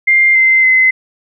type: tone with pitch steps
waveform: sine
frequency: 2100 / 2075 / 2050 Hz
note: C7 / C7 / C7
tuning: +6 / -15 / -36 cents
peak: -6 dBFS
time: 0.07-0.91 s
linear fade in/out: 10 ms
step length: 280 ms
effects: none